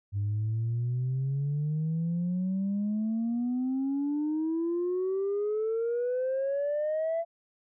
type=exponential sweep; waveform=sine; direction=up; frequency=99.3 to 676 Hz; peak=-25 dBFS; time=0.12-7.25 s; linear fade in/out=50 ms; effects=tanh soft clip ceiling -24 dBFS